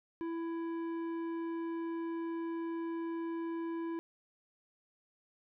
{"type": "tone with tanh clipping", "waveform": "sine", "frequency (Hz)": 332.2, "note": "E4", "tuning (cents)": 13, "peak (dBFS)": -37, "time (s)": [0.21, 3.99], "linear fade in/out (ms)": 0, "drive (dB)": 11, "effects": []}